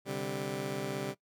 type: chord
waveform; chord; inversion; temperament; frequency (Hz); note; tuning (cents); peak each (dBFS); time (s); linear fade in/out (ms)
15% pulse; C suspended second; none; just; 130.81 / 147.16 / 196.22; C3 / D3 / G3; 0 / +4 / +2; -33; 0.05-1.15; 50
effects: noise-tail reverb RT60 0.1 s tail -19 dB re dry